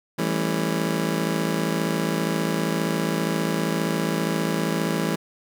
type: chord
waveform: 25% pulse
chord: A dominant seventh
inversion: second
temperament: just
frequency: 165 / 198 / 220 / 275 Hz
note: E3 / G3 / A3 / C#4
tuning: +2 / +18 / 0 / -14 cents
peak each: -22 / -25 / -25 / -27 dBFS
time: 0.18-5.16 s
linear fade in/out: 10 ms
effects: none